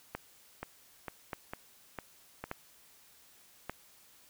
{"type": "two click trains", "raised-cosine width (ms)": 0.5, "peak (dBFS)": [-21, -23], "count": [4, 5], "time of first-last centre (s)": [[0.15, 3.696], [0.63, 2.44]], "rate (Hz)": [0.846, 2.21], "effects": ["white hiss -61 dBFS RMS until 4.29 s"]}